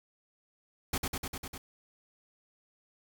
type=noise with echo; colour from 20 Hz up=pink; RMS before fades=-31 dBFS; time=0.93-0.98 s; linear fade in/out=5 ms; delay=100 ms; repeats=6; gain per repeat=-2 dB; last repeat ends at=1.58 s; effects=none